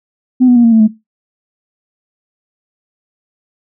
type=tone with pitch steps; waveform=sine; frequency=253.9 / 245.8 / 238 / 230.4 / 223.1 / 216 Hz; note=B3 / B3 / A#3 / A#3 / A3 / A3; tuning=+48 / -8 / +36 / -20 / +24 / -32 cents; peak=-3 dBFS; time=0.4-0.88 s; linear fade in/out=20 ms; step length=80 ms; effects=noise-tail reverb RT60 0.2 s tail -18 dB re dry + tanh soft clip ceiling 0 dBFS